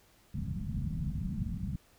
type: low-pass noise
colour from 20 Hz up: white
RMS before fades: -35 dBFS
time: 0.34-1.76 s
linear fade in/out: 5 ms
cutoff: 210 Hz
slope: 48 dB/octave
effects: pink hiss -64 dBFS RMS until 1.98 s